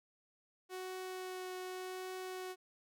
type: tone with vibrato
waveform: sawtooth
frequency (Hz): 370.3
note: F#4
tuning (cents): +1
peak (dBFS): -38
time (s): 0.69-2.56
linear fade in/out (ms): 50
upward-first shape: triangle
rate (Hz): 0.86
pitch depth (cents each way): 10
effects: none